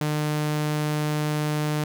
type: tone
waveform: sawtooth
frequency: 150.9 Hz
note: D3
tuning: 47 cents sharp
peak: -19 dBFS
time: 0.01-1.84 s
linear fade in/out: 2 ms
effects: none